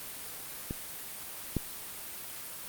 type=clicks; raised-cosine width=3 ms; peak=-21 / -16 dBFS; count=2; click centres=0.709 / 1.567 s; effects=white hiss -42 dBFS RMS until 2.68 s + Opus 32 kbps